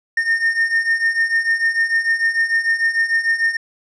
triangle beating tone pair, 1821 / 1827.7 Hz, A#6 / A#6, -41 / -35 cents, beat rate 6.7 Hz, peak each -19 / -15 dBFS, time 0.17-3.57 s, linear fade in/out 5 ms, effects resampled to 22050 Hz

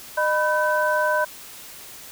sine tone cluster, 611 / 989 / 1529 Hz, D#5 / B5 / G6, -32 / +2 / -44 cents, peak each -22 / -23 / -23 dBFS, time 0.17-1.25 s, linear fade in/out 10 ms, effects white hiss -41 dBFS RMS until 2.11 s

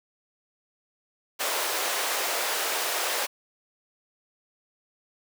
pink high-pass noise, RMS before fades -28 dBFS, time 1.39-3.27 s, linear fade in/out 20 ms, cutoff 470 Hz, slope 24 dB/octave, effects none

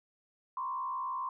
sine tone with frequency modulation, 1046.5 Hz, C6, in tune, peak -33 dBFS, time 0.57-1.29 s, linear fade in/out 2 ms, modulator 66.1 Hz, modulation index 0.9, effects none

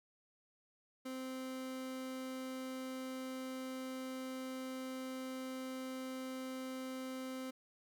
30% pulse tone, 260 Hz, C4, 11 cents flat, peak -39 dBFS, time 1.05-7.51 s, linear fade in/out 10 ms, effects none

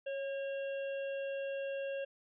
harmonic tone with a mistuned harmonic, 550 Hz, C#5, 14 cents flat, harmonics 1 / 3 / 5 / 6, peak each -36 / -49 / -49 / -58 dBFS, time 0.06-2.05 s, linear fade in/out 10 ms, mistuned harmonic 3, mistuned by -32 cents, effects none

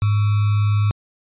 sine tone with sample-and-hold, 103.83 Hz, G#2, in tune, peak -14 dBFS, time 0.02-0.91 s, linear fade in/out 0 ms, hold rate 1225 Hz, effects resampled to 8000 Hz

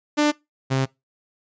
sawtooth tone pair in turn, 297.1 / 133.19 Hz, D4 / C3, +20 / +31 cents, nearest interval octave + major second, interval 1389 cents, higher first, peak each -12 / -15 dBFS, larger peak first, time 0.17-0.32 / 0.7-0.86 s, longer second, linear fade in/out 20 ms, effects noise-tail reverb RT60 0.2 s tail -22 dB re dry + resampled to 16000 Hz

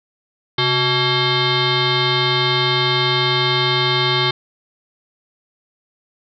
sine tone with frequency modulation, 1636 Hz, G#6, 26 cents flat, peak -14 dBFS, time 0.58-4.31 s, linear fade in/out 5 ms, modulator 501 Hz, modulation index 4.9, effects none

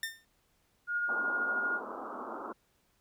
sawtooth tone with exponential decay, 1807 Hz, A6, 46 cents sharp, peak -27 dBFS, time 0.03-0.25 s, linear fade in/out 2 ms, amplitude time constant 47 ms
sine tone with tremolo, 1428 Hz, F6, 38 cents sharp, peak -28 dBFS, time 0.87-1.81 s, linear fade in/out 50 ms, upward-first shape sine, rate 13 Hz, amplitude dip 30%
white band-pass noise, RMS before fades -41 dBFS, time 1.08-2.53 s, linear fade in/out 10 ms, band 210 to 1400 Hz, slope 96 dB/octave
effects pink hiss -72 dBFS RMS until 3 s

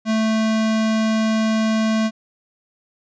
square tone, 220 Hz, A3, in tune, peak -17 dBFS, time 0.05-2.11 s, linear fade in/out 50 ms, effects resampled to 16000 Hz

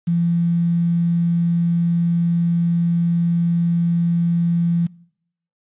sine tone with quantisation, 170.4 Hz, F3, 42 cents flat, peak -15 dBFS, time 0.07-4.87 s, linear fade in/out 10 ms, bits 7, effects noise-tail reverb RT60 0.7 s tail -23 dB re dry + resampled to 8000 Hz

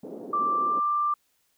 white band-pass noise, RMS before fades -39 dBFS, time 0.03-0.8 s, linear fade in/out 5 ms, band 230 to 460 Hz, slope 24 dB/octave
sine tone with pitch glide, 1174.7 to 1182.9 Hz, D6 to D6, 0 to +12 cents, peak -22 dBFS, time 0.33-1.14 s, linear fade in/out 5 ms, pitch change +12 cents, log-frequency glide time 0.59-0.72 s
effects white hiss -70 dBFS RMS until 1.57 s

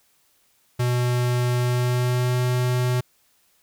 square tone with pitch glide, 123.1 to 124.75 Hz, B2 to B2, -5 to +18 cents, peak -20 dBFS, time 0.79-3.01 s, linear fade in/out 10 ms, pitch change +23 cents, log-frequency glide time 1.58-2.39 s, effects white hiss -63 dBFS RMS until 3.62 s

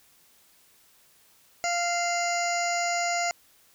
harmonic tone, 695 Hz, F5, 9 cents flat, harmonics 1 / 2 / 3 / 4 / 6 / 7 / 8 / 9 / 10, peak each -27 / -35 / -31 / -41 / -43 / -38 / -40 / -45 / -33 dBFS, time 1.64-3.31 s, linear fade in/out 0 ms, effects white hiss -60 dBFS RMS until 3.74 s

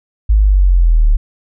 sine linear sweep, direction down, 53.6 to 35.73 Hz, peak -6 dBFS, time 0.29-1.17 s, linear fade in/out 10 ms, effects none

